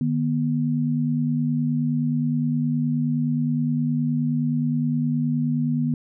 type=tone pair together; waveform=sine; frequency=152.21 / 241.8 Hz; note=D#3 / B3; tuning=-38 / -36 cents; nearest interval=minor sixth; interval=802 cents; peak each=-23 / -22 dBFS; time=0.01-5.94 s; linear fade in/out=2 ms; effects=none